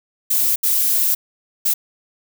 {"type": "noise bursts at uneven times", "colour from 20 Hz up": "violet", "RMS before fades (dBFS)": -17, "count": 3, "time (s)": [[0.3, 0.56], [0.63, 1.15], [1.65, 1.74]], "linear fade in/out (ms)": 10, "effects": []}